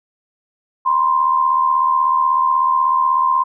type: tone pair together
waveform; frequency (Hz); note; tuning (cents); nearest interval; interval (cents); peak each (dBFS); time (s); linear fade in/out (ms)
sine; 970.2 / 1046.5; B5 / C6; -31 / 0; minor second; 131; -20 / -13; 0.85-3.44; 20
effects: none

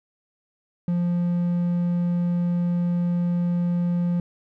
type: tone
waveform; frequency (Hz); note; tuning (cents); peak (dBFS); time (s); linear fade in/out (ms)
triangle; 174.61; F3; 0; -18; 0.88-4.2; 2
effects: none

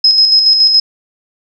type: tone with tremolo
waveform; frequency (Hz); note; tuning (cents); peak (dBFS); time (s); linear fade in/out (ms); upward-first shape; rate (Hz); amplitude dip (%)
sine; 5120; D#8; +49; -4; 0.04-0.8; 5; square; 7.1; 40
effects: none

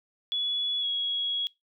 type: tone with pitch glide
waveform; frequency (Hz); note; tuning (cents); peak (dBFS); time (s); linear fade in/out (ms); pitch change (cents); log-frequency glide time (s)
sine; 3399 to 3327; G#7 to G#7; +39 to +2; -26; 0.32-1.47; 0; -37; 0.8-0.86
effects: noise-tail reverb RT60 0.2 s tail -23 dB re dry

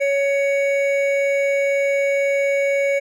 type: tone pair together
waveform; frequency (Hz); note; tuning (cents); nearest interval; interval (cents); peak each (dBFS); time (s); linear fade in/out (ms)
triangle; 557.8 / 2239; C#5 / C#7; +11 / +17; 2 octaves; 2406; -15 / -22; 0-3; 20
effects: none

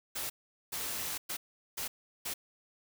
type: noise bursts at uneven times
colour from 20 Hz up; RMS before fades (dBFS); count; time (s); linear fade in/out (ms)
white; -37; 5; 0.15-0.3 / 0.72-1.18 / 1.29-1.37 / 1.77-1.88 / 2.25-2.34; 10
effects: none

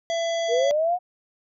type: harmonic tone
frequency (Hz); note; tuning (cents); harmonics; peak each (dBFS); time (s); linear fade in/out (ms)
669; E5; +25; 1 / 3 / 5 / 7 / 9 / 10; -23 / -35 / -34 / -42 / -40 / -46; 0.1-0.71; 0
type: linear sweep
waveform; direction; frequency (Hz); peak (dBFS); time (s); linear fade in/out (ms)
sine; up; 451.7 to 736; -19; 0.48-0.99; 50
effects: none

